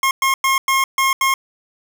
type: tone bursts at uneven times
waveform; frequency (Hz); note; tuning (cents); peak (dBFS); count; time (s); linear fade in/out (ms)
25% pulse; 1074; C6; +45; -10; 6; 0.03-0.11 / 0.22-0.34 / 0.44-0.58 / 0.68-0.84 / 0.98-1.13 / 1.21-1.34; 2
effects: none